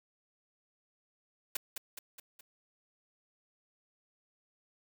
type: noise with echo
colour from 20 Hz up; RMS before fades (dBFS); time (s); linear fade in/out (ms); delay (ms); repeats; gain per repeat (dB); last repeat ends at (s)
white; -34; 1.55-1.57; 5; 210; 4; -5; 2.41
effects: none